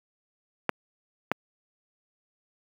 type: clicks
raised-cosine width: 0.5 ms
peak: -7 dBFS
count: 2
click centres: 0.693 / 1.316 s
effects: high-pass 150 Hz 12 dB/octave + 7-bit